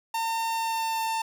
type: tone with pitch glide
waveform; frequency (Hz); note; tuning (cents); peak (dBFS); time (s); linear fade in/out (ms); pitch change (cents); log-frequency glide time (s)
45% pulse; 908 to 897.1; A#5 to A5; -46 to +33; -26; 0.14-1.22; 5; -21; 0.51-1
effects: none